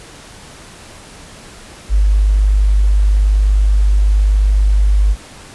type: tone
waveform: sine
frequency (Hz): 50.5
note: G#1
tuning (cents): -48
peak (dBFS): -8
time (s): 1.89-5.16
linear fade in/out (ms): 50
effects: pink hiss -37 dBFS RMS until 5.54 s + resampled to 24000 Hz